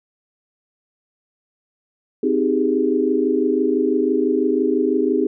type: chord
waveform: sine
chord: Ab major seventh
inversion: first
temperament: just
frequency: 259.6 / 311.5 / 389.3 / 415.3 Hz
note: C4 / Eb4 / G4 / Ab4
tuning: -13 / +2 / -12 / 0 cents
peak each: -21 dBFS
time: 2.23-5.27 s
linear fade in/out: 5 ms
effects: none